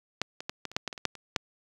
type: clicks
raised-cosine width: 0.2 ms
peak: -10 / -21 / -15 / -17 / -28 / -9 / -14 / -21 / -24 / -7 / -28 / -7 dBFS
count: 12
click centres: 0.216 / 0.405 / 0.495 / 0.653 / 0.716 / 0.765 / 0.877 / 0.928 / 0.978 / 1.053 / 1.153 / 1.362 s
effects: high-pass 80 Hz 12 dB/octave + 8-bit